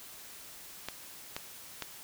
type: clicks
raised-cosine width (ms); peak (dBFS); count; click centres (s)
0.2; -18; 3; 0.886 / 1.365 / 1.823
effects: white hiss -49 dBFS RMS until 2.03 s